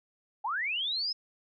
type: linear sweep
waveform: sine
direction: up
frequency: 766 to 5210 Hz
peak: -29 dBFS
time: 0.44-1.13 s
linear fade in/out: 10 ms
effects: none